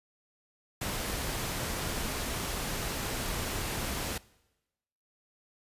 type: noise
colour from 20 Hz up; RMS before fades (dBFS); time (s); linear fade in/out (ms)
pink; -34; 0.81-4.18; 5
effects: noise-tail reverb RT60 1.0 s tail -22 dB re dry + resampled to 32000 Hz